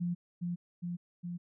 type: tone with echo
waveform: sine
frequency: 174.61 Hz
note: F3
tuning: in tune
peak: -30 dBFS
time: 0-0.15 s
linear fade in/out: 20 ms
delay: 410 ms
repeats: 3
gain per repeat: -2 dB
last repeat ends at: 1.38 s
effects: none